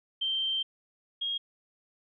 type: tone pair in turn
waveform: sine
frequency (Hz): 3136 / 3262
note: G7 / G#7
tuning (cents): 0 / -32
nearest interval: minor second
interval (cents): 68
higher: second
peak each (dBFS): -27 / -29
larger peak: first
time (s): 0.21-0.63 / 1.21-1.38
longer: first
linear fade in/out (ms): 10
effects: none